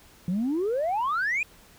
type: exponential sweep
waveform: sine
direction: up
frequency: 168.8 to 2515 Hz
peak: -22 dBFS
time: 0.28-1.43 s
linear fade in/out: 2 ms
effects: tanh soft clip ceiling -21 dBFS + pink hiss -54 dBFS RMS until 1.78 s